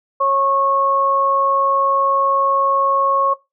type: tone pair together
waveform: sine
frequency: 548 / 1096 Hz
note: C#5 / C#6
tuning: -20 / -20 cents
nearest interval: octave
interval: 1200 cents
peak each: -19 / -15 dBFS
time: 0.2-3.34 s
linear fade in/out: 10 ms
effects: noise-tail reverb RT60 0.2 s tail -18 dB re dry